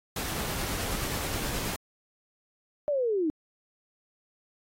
pink noise with tremolo, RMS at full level -32 dBFS, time 0.16-1.76 s, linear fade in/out 2 ms, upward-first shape triangle, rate 9.4 Hz, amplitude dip 25%
sine linear sweep, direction down, 604 to 293.7 Hz, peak -24 dBFS, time 2.88-3.3 s, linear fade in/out 0 ms
effects AAC 48 kbps

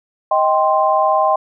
sine chord, C minor, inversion first, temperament just, 627.9 / 784.9 / 1046.5 Hz, Eb5 / G5 / C6, +16 / +2 / 0 cents, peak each -16 dBFS, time 0.31-1.36 s, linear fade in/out 5 ms, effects none

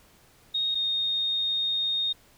sine tone pair in turn, 3729 / 3697 Hz, A#7 / A#7, 0 / -15 cents, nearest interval unison, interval 15 cents, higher first, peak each -24 dBFS, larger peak neither, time 0.54-0.75 / 0.75-2.13 s, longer second, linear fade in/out 10 ms, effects pink hiss -58 dBFS RMS until 2.37 s

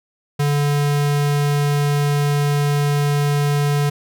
square tone, 144.8 Hz, D3, 24 cents flat, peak -16 dBFS, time 0.39-3.9 s, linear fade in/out 10 ms, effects none

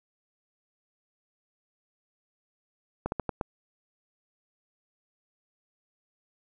slowing click train, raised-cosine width 1 ms, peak -15 dBFS, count 5, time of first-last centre 3.06-3.412 s, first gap 61 ms, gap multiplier 1.25, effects none

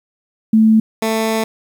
sine / 15% pulse tone pair in turn, 220 / 221.8 Hz, A3 / A3, 0 / +14 cents, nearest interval unison, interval 14 cents, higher second, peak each -7 / -9 dBFS, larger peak first, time 0.53-0.8 / 1.02-1.44 s, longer second, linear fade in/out 5 ms, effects 8-bit

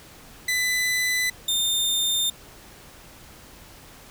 sawtooth tone pair in turn, 2001 / 3619 Hz, B6 / A7, +22 / +48 cents, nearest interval minor seventh, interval 1026 cents, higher second, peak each -18 dBFS, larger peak neither, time 0.48-1.3 / 1.48-2.3 s, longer neither, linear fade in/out 5 ms, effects pink hiss -47 dBFS RMS until 4.1 s

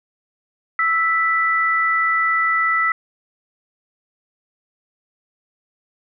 sine tone pair together, 1318.5 / 1975.5 Hz, E6 / B6, 0 / 0 cents, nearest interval perfect fifth, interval 700 cents, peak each -18 / -18 dBFS, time 0.79-2.92 s, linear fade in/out 2 ms, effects none

